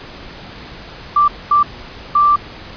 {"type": "tone bursts at uneven times", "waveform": "sine", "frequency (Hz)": 1174, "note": "D6", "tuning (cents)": -1, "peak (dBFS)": -8, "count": 3, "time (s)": [[1.16, 1.28], [1.51, 1.63], [2.15, 2.36]], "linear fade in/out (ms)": 5, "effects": ["pink hiss -34 dBFS RMS until 2.76 s", "resampled to 11025 Hz"]}